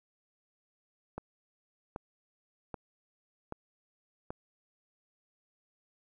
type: click train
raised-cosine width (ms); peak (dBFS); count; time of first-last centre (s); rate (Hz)
1; -24; 5; 1.18-4.305; 1.28
effects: 11-bit